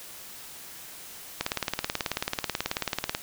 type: click train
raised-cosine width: 0.2 ms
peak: -9 dBFS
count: 33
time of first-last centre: 1.41-3.149 s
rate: 18.4 Hz
effects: white hiss -44 dBFS RMS until 3.22 s